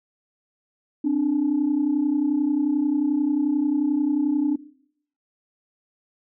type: tone pair together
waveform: sine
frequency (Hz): 264.5 / 295.8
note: C4 / D4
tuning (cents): +19 / +13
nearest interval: major second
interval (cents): 194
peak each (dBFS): -23 / -19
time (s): 1.04-4.56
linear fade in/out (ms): 10
effects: noise-tail reverb RT60 0.7 s tail -21 dB re dry + tanh soft clip ceiling -14 dBFS